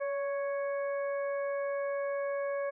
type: harmonic tone with a mistuned harmonic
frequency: 554.4 Hz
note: C#5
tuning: in tune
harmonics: 1 / 2 / 3 / 4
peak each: -31 / -42 / -44 / -49 dBFS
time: 0-2.71 s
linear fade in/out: 20 ms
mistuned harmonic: 1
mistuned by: +27 cents
effects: none